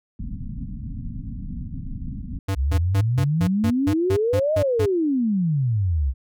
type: low-pass noise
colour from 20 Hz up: pink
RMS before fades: -31 dBFS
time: 0.19-2.39 s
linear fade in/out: 5 ms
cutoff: 270 Hz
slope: 96 dB/octave
type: tone bursts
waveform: square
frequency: 97 Hz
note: G2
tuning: 18 cents flat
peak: -21 dBFS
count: 11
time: 2.48-4.861 s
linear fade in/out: 10 ms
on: 71 ms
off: 160 ms
type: exponential two-way sweep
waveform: sine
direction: up then down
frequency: 61.74 to 640 to 61.74 Hz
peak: -18 dBFS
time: 2.55-6.14 s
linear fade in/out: 50 ms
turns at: 4.55 s
effects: none